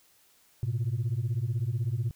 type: beating tone pair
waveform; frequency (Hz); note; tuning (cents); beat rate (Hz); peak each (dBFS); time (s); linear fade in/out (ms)
sine; 108.9 / 124.9; A2 / B2; -17 / +20; 16; -28; 0.63-2.11; 0
effects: tanh soft clip ceiling -23 dBFS + white hiss -63 dBFS RMS until 2.15 s